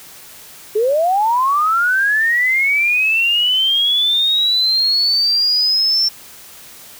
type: linear sweep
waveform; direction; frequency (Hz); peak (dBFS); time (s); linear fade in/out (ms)
sine; up; 405.6 to 5420; -12; 0.75-6.09; 10
effects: white hiss -39 dBFS RMS until 6.99 s